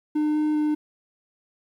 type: tone with pitch steps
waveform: triangle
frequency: 302.5 / 304.3 / 302 Hz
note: D#4 / D#4 / D4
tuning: -49 / -38 / +48 cents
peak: -18 dBFS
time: 0.15-0.75 s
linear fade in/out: 10 ms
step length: 200 ms
effects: 10-bit